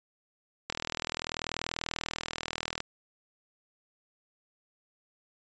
click train, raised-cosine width 0.2 ms, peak -14 dBFS, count 86, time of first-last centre 0.7-2.804 s, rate 40.4 Hz, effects resampled to 16000 Hz

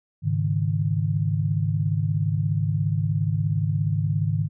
sine chord, Ab suspended fourth, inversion none, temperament equal, 103.83 / 138.59 / 155.56 Hz, Ab2 / Db3 / Eb3, 0 / 0 / 0 cents, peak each -24 / -27 / -24 dBFS, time 0.22-4.49 s, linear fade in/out 50 ms, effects none

